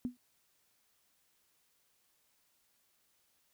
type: tone with exponential decay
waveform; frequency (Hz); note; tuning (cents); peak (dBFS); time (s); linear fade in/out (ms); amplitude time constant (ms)
sine; 246.9; B3; 0; -29; 0.05-0.17; 0; 25
effects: white hiss -74 dBFS RMS until 3.53 s